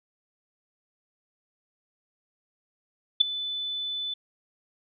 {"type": "tone with ADSR envelope", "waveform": "sine", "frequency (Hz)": 3500, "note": "A7", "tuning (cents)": -10, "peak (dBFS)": -11, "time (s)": [3.2, 4.14], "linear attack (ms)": 12, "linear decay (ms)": 7, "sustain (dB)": -18, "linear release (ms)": 6, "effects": []}